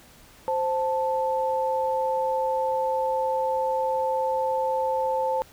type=tone pair together; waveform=sine; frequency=523.3 / 880 Hz; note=C5 / A5; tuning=0 / 0 cents; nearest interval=major sixth; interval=900 cents; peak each=-25 dBFS; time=0.48-5.42 s; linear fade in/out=0 ms; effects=pink hiss -52 dBFS RMS until 5.52 s